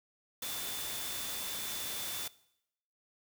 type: tone in noise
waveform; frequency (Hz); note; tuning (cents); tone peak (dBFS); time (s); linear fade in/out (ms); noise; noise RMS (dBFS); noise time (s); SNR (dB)
sine; 3520; A7; 0; -43; 0.42-2.28; 5; white; -39; 0.42-2.28; -7
effects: noise-tail reverb RT60 0.8 s tail -21 dB re dry